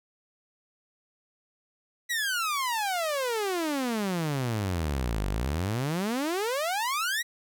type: exponential two-way sweep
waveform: sawtooth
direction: down then up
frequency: 1975.5 to 46.97 to 1975.5 Hz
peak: -23 dBFS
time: 2.09-7.23 s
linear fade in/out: 20 ms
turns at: 5.28 s
effects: none